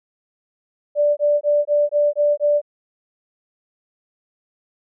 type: tone bursts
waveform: sine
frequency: 587.3 Hz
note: D5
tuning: in tune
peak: -13 dBFS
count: 7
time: 0.95-2.616 s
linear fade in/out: 50 ms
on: 220 ms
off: 21 ms
effects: none